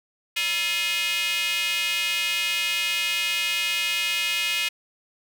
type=tone with high-pass filter; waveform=square; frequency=192.5 Hz; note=G3; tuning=31 cents flat; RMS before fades=-25 dBFS; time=0.36-4.69 s; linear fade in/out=10 ms; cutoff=2600 Hz; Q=3.6; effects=none